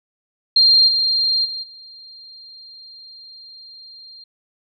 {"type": "tone with level steps", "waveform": "sine", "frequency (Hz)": 4192, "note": "C8", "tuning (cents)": 2, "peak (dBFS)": [-9, -15, -25, -38], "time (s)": [0.56, 4.24], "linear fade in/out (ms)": 5, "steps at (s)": [0.87, 1.44, 1.62], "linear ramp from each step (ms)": 20, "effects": []}